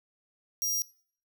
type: tone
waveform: sawtooth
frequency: 5700 Hz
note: F8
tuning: 34 cents sharp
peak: -25 dBFS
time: 0.62-0.82 s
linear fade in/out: 0 ms
effects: noise-tail reverb RT60 0.5 s tail -21 dB re dry